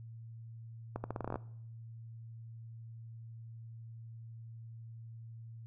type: accelerating click train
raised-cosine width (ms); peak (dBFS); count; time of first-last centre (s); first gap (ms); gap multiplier
1; -23; 11; 0.96-1.358; 80; 0.83
effects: noise-tail reverb RT60 0.7 s tail -20 dB re dry + added 114 Hz sine -46 dBFS peak until 5.66 s